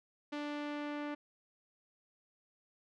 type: tone with low-pass filter sweep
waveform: sawtooth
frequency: 293.7 Hz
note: D4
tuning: in tune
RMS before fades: -40 dBFS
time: 0.32-1.15 s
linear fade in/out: 10 ms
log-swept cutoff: 3700 to 2200 Hz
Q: 1
effects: none